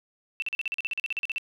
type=tone bursts; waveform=sine; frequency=2673 Hz; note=E7; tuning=23 cents sharp; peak=-26 dBFS; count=16; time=0.4-1.382 s; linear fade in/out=0 ms; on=22 ms; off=42 ms; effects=none